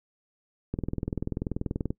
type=click train; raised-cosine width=3 ms; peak=-16 dBFS; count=25; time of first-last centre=0.74-1.905 s; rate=20.6 Hz; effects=noise-tail reverb RT60 0.1 s tail -23 dB re dry